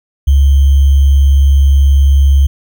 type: tone with sample-and-hold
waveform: sine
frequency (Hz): 69.3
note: C#2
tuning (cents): 0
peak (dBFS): -4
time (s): 0.27-2.47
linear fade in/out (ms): 10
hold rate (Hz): 3150
effects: none